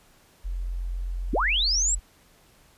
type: tone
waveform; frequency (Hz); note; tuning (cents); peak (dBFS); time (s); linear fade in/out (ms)
sine; 44.02; F1; +14; -27; 0.44-2; 20
type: linear sweep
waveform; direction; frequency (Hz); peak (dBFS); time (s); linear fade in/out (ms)
sine; up; 174.61 to 7902; -21; 1.33-1.95; 5
effects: pink hiss -58 dBFS RMS until 2.77 s + resampled to 32000 Hz